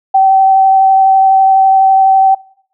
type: tone with vibrato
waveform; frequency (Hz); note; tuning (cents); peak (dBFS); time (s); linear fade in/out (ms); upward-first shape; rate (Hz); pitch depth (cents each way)
sine; 770; G5; -31; -4; 0.14-2.35; 10; sine; 12; 10
effects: noise-tail reverb RT60 0.6 s tail -23 dB re dry